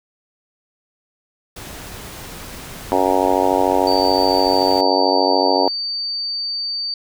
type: noise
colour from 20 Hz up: pink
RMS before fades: -34 dBFS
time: 1.56-4.81 s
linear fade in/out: 5 ms
type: harmonic tone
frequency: 93.6 Hz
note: F#2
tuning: 20 cents sharp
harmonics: 3 / 4 / 5 / 6 / 7 / 8 / 9 / 10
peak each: -22 / -22 / -22 / -22 / -22 / -22 / -22 / -22 dBFS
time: 2.92-5.68 s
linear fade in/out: 0 ms
type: tone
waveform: sine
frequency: 4600 Hz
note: D8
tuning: 37 cents flat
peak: -21 dBFS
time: 3.87-6.94 s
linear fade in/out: 2 ms
effects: none